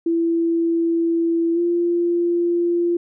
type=tone with pitch glide; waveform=sine; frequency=333.9 to 345.1 Hz; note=E4 to F4; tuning=+22 to -21 cents; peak=-16 dBFS; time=0.06-2.97 s; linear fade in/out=5 ms; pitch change=+57 cents; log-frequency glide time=1.54-1.59 s; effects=none